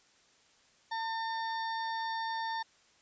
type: harmonic tone with a mistuned harmonic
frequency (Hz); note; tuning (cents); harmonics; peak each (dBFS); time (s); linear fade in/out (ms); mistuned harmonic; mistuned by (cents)
902; A5; +43; 1 / 2 / 4 / 5 / 6; -34 / -40 / -46 / -48 / -50; 0.91-2.63; 10; 6; +37
effects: white hiss -65 dBFS RMS until 3.01 s + resampled to 16000 Hz